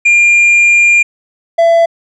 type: tone pair in turn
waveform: triangle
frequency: 2400 / 670.2 Hz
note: D7 / E5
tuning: +37 / +29 cents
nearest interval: octave + minor seventh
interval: 2208 cents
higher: first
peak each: -3 dBFS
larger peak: neither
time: 0.05-1.03 / 1.58-1.86 s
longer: first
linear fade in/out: 10 ms
effects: resampled to 22050 Hz